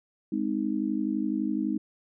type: chord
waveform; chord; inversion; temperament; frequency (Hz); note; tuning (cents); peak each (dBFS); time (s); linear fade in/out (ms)
sine; Ab major; none; just; 207.7 / 259.6 / 311.5; Ab3 / C4 / Eb4; 0 / -13 / +2; -30 / -31 / -29; 0.32-1.78; 5
effects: none